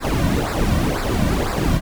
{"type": "noise with flanger", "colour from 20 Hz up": "brown", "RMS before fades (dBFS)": -19, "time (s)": [0, 1.81], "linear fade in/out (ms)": 50, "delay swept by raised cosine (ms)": [0.31, 2.41], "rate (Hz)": 2, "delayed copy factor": -0.75, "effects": []}